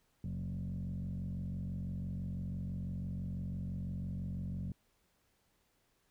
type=tone with frequency modulation; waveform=sine; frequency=130.81 Hz; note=C3; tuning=in tune; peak=-35 dBFS; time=0.24-4.72 s; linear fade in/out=2 ms; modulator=46 Hz; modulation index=1.6; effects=tanh soft clip ceiling -34 dBFS + pink hiss -75 dBFS RMS until 6.1 s